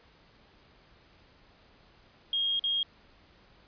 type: tone with dropouts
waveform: sine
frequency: 3249 Hz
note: G#7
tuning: 39 cents flat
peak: -26 dBFS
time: 2.33-2.83 s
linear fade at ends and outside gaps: 2 ms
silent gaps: 2.594-2.639 s
effects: pink hiss -60 dBFS RMS until 3.67 s + resampled to 11025 Hz